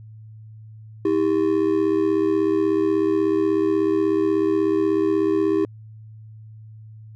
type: ring-modulated tone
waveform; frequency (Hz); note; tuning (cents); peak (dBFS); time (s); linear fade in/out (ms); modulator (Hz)
triangle; 358.2; F4; +44; -12; 1.05-5.65; 2; 38.2
effects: added 109 Hz sine -39 dBFS peak until 7.15 s